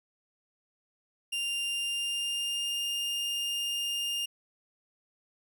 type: tone with pitch glide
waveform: 40% pulse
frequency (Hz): 2794 to 2817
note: F7 to F7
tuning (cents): 0 to +14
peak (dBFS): -29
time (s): 1.32-4.26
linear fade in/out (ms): 10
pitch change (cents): +14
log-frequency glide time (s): 1.63-2.85
effects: none